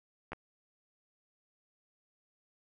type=clicks; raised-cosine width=0.5 ms; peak=-25 dBFS; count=2; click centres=0.32 / 0.332 s; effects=none